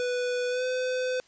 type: tone with pitch glide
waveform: square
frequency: 493.9 to 507.5 Hz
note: B4 to B4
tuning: 0 to +47 cents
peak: -27 dBFS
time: 0-1.2 s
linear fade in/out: 0 ms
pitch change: +47 cents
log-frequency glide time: 0.49-0.64 s
effects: white hiss -60 dBFS RMS until 1.27 s + resampled to 16000 Hz

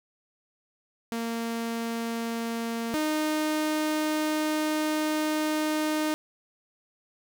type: tone pair in turn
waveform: sawtooth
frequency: 230.5 / 307.7 Hz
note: A#3 / D#4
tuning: -19 / -19 cents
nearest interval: perfect fourth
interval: 500 cents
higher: second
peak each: -25 / -21 dBFS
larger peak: second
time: 1.12-2.94 / 2.94-6.14 s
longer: second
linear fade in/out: 0 ms
effects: none

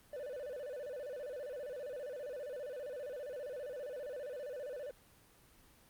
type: tone with vibrato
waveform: triangle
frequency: 543 Hz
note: C#5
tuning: 36 cents flat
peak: -39 dBFS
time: 0.13-4.91 s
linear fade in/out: 2 ms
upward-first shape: square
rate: 15 Hz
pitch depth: 140 cents each way
effects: pink hiss -64 dBFS RMS until 5.89 s + Opus 24 kbps

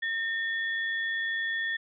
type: tone pair together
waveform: sine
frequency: 1818 / 3393 Hz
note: A#6 / G#7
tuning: -44 / +36 cents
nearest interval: major seventh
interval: 1080 cents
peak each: -28 / -38 dBFS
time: 0.02-1.77 s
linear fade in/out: 10 ms
effects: none

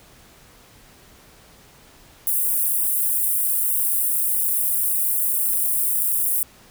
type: high-pass noise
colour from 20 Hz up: white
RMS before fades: -21 dBFS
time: 2.27-6.43 s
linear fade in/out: 0 ms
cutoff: 9000 Hz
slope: 48 dB/octave
effects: pink hiss -50 dBFS RMS until 6.7 s

